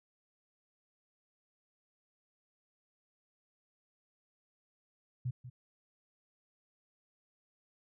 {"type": "tone with echo", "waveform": "sine", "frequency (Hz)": 125.2, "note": "B2", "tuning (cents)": 24, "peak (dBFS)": -32, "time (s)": [5.25, 5.31], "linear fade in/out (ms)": 10, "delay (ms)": 190, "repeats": 1, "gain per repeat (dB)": -12, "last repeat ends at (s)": 5.5, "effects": []}